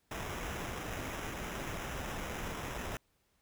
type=noise with sample-and-hold; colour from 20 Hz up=pink; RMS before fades=-40 dBFS; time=0.11-2.97 s; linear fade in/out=2 ms; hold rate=4410 Hz; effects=pink hiss -75 dBFS RMS until 3.41 s